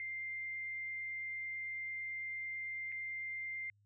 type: tone with dropouts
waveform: sine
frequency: 2097 Hz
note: C7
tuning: 3 cents sharp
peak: -39 dBFS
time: 0-3.7 s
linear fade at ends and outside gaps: 1 ms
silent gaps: 2.919-2.923 s
effects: added 102 Hz sine -68 dBFS peak until 3.85 s